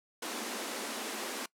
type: high-pass noise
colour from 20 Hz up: pink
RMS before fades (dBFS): -38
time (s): 0.22-1.46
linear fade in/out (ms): 5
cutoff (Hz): 210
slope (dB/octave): 96
effects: noise-tail reverb RT60 0.1 s tail -22 dB re dry + low-pass 12000 Hz 12 dB/octave